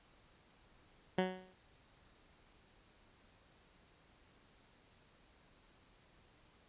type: tone with exponential decay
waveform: 15% pulse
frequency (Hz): 185.4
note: F#3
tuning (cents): +4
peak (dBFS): -22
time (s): 1.18-1.54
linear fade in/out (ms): 5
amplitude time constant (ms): 77
effects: pink hiss -67 dBFS RMS until 6.68 s + resampled to 8000 Hz